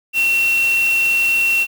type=tone in noise; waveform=sine; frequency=2721 Hz; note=F7; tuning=46 cents flat; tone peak=-13 dBFS; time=0.13-1.67 s; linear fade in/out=50 ms; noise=white; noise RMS=-29 dBFS; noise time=0.13-1.67 s; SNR=+13 dB; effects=none